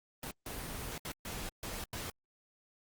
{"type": "noise bursts at uneven times", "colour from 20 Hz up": "pink", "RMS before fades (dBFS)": -41, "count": 6, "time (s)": [[0.23, 0.31], [0.46, 0.98], [1.05, 1.12], [1.25, 1.49], [1.63, 1.84], [1.93, 2.1]], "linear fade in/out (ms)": 2, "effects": ["Opus 24 kbps"]}